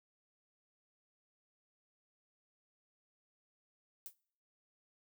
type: noise with exponential decay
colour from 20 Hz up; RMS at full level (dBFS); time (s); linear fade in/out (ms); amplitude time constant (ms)
violet; -42; 4.06-4.15; 0; 19
effects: noise-tail reverb RT60 0.6 s tail -24 dB re dry